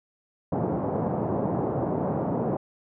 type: band-pass noise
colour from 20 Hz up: pink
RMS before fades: -27 dBFS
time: 0.52-2.57 s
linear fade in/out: 5 ms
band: 120 to 840 Hz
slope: 24 dB/octave
effects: none